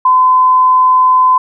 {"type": "tone", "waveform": "sine", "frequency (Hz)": 1020, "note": "C6", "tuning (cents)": -44, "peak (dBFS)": -5, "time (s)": [0.05, 1.38], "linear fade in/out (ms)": 5, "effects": []}